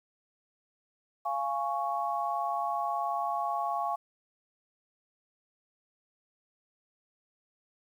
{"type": "chord", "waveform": "sine", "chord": "Db major", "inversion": "first", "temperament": "just", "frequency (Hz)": [693, 831.5, 1108.7], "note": ["F5", "Ab5", "Db6"], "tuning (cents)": [-14, 2, 0], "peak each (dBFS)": -33, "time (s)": [1.25, 3.96], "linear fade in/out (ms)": 10, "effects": ["10-bit"]}